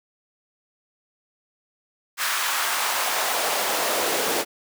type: noise with high-pass filter sweep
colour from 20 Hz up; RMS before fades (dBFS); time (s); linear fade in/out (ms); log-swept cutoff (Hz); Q
pink; -24; 2.17-4.45; 50; 1400 to 380; 1.5
effects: none